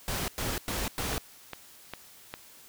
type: noise bursts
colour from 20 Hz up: pink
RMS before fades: -32 dBFS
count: 4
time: 0.08-1.18 s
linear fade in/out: 0 ms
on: 200 ms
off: 100 ms
type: click train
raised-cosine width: 0.3 ms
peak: -20 dBFS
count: 4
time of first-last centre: 1.13-2.34 s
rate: 2.48 Hz
effects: white hiss -53 dBFS RMS until 2.68 s